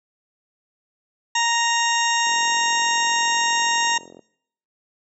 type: harmonic tone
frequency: 932.3 Hz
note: A#5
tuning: in tune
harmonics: 1 / 2 / 3 / 4 / 6 / 7 / 8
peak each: -21 / -24 / -26 / -27 / -29 / -29 / -30 dBFS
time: 1.35-3.98 s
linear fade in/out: 5 ms
type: click train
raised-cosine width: 2 ms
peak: -26 dBFS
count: 85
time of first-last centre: 2.27-4.192 s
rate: 43.7 Hz
effects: noise-tail reverb RT60 0.7 s tail -23 dB re dry + high-pass 300 Hz 12 dB/octave